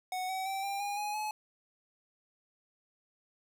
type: tone with pitch steps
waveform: square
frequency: 740 / 757.7 / 775.9 / 794.5 / 813.5 / 833 / 853 Hz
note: F#5 / F#5 / G5 / G5 / G#5 / G#5 / G#5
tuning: 0 / +41 / -18 / +23 / -36 / +5 / +46 cents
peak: -34 dBFS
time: 0.12-1.31 s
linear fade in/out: 2 ms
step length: 170 ms
effects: none